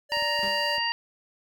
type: tone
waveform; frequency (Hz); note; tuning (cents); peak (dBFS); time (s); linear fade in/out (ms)
square; 584; D5; -10; -32; 0.09-0.8; 50
type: harmonic tone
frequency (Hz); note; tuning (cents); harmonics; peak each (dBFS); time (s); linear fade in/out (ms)
934; A#5; +3; 1 / 2 / 3 / 5; -30 / -30 / -30 / -30; 0.12-0.92; 0
type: clicks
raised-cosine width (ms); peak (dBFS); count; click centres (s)
3; -35; 6; 0.171 / 0.224 / 0.392 / 0.445 / 0.476 / 0.782
type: tone with exponential decay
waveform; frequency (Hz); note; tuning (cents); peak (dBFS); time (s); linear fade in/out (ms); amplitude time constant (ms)
sawtooth; 199; G3; +26; -30; 0.43-0.75; 0; 69
effects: none